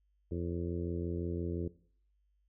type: harmonic tone with a mistuned harmonic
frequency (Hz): 85.8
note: F2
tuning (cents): -30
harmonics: 1 / 2 / 3 / 4 / 5 / 6 / 7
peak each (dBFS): -37 / -41 / -43 / -40 / -43 / -52 / -56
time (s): 0.31-1.68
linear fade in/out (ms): 5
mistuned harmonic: 7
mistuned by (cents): -90
effects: noise-tail reverb RT60 0.5 s tail -18 dB re dry + added 50 Hz sine -70 dBFS peak until 2.48 s